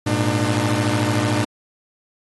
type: tone cluster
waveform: sawtooth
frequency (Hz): 104.6 / 118 / 300.1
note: G#2 / A#2 / D4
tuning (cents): +13 / +22 / +38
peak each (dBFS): -18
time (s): 0.06-1.45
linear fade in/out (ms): 10
effects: AAC 32 kbps